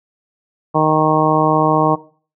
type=harmonic tone; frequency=155.5 Hz; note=D#3; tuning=1 cent flat; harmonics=1 / 2 / 3 / 4 / 5 / 6 / 7; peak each=-19 / -19 / -19 / -19 / -19 / -19 / -19 dBFS; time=0.74-1.96 s; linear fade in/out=20 ms; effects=noise-tail reverb RT60 0.4 s tail -17 dB re dry